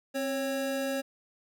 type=tone pair together; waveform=square; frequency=265.3 / 550 Hz; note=C4 / C#5; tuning=+24 / -14 cents; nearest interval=octave + minor second; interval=1262 cents; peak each=-34 / -32 dBFS; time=0.14-1.02 s; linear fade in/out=20 ms; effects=none